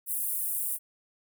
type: high-pass noise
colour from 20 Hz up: pink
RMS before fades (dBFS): -31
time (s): 0.06-0.79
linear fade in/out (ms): 50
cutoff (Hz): 9200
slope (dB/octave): 48
effects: none